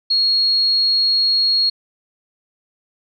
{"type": "tone", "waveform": "sine", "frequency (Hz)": 4300, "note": "C8", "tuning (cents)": 47, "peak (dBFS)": -13, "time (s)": [0.1, 1.7], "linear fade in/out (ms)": 10, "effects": []}